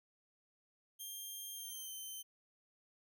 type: tone with pitch glide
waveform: 5% pulse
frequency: 3200 to 3091 Hz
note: G7 to G7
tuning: +35 to -25 cents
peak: -37 dBFS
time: 0.99-2.23 s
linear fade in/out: 20 ms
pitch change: -60 cents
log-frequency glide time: 1.55-1.93 s
effects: none